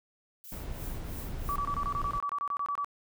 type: noise with tremolo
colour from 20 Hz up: violet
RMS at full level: -44 dBFS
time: 0.44-1.56 s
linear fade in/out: 0 ms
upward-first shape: triangle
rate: 3 Hz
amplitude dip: 100%
type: noise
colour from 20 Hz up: brown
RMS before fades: -37 dBFS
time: 0.52-2.19 s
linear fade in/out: 2 ms
type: tone bursts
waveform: sine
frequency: 1148 Hz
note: D6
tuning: 40 cents flat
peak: -29 dBFS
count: 15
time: 1.49-2.845 s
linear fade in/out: 0 ms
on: 67 ms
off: 25 ms
effects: none